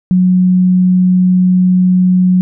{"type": "tone", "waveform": "sine", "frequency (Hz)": 182.9, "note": "F#3", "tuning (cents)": -20, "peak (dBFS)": -6, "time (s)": [0.11, 2.41], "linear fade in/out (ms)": 0, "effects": []}